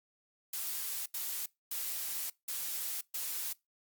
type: noise bursts at uneven times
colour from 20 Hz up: blue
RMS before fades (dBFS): -37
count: 5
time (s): 0.53-1.06 / 1.14-1.46 / 1.71-2.3 / 2.48-3.01 / 3.14-3.53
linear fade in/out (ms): 5
effects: noise-tail reverb RT60 0.2 s tail -23 dB re dry + Opus 48 kbps